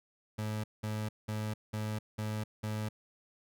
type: tone bursts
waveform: 30% pulse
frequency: 107.4 Hz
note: A2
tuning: 41 cents flat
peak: -31 dBFS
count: 6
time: 0.38-2.89 s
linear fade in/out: 10 ms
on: 260 ms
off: 190 ms
effects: none